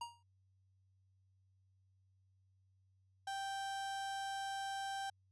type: tone with exponential decay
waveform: square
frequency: 943 Hz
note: A#5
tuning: 20 cents sharp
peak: -40 dBFS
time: 0.01-0.23 s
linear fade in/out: 5 ms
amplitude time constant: 47 ms
type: tone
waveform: 35% pulse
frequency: 784 Hz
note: G5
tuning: in tune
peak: -38 dBFS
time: 3.27-5.1 s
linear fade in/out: 5 ms
effects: added 95 Hz sine -70 dBFS peak until 5.31 s + resampled to 22050 Hz